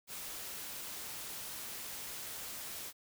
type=noise; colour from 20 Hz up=white; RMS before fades=-44 dBFS; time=0.07-2.93 s; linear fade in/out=50 ms; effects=none